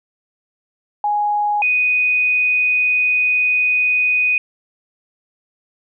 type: tone pair in turn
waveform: sine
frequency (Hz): 830.6 / 2489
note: G#5 / D#7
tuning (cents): 0 / 0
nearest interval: octave + perfect fifth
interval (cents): 1900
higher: second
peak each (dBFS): -15 / -13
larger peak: second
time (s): 1.04-1.62 / 1.62-4.38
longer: second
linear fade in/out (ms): 2
effects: none